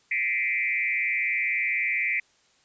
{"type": "tone with frequency modulation", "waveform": "sine", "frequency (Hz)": 2200, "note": "C#7", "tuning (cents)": -14, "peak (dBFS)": -23, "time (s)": [0.11, 2.2], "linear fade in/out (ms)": 5, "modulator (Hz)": 124, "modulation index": 2, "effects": ["white hiss -63 dBFS RMS until 2.64 s", "resampled to 16000 Hz"]}